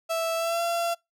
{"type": "tone with pitch glide", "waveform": "35% pulse", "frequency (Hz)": [659, 681.8], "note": ["E5", "F5"], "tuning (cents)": [-1, -42], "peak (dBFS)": -23, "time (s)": [0.09, 0.95], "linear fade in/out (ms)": 20, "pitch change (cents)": 59, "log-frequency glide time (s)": [0.36, 0.62], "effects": ["noise-tail reverb RT60 0.2 s tail -25 dB re dry"]}